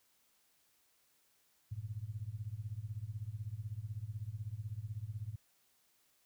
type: tone with tremolo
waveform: sine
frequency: 106.8 Hz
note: G#2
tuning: 49 cents sharp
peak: -35 dBFS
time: 1.71-5.36 s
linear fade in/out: 10 ms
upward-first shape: triangle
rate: 16 Hz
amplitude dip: 100%
effects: white hiss -73 dBFS RMS until 6.25 s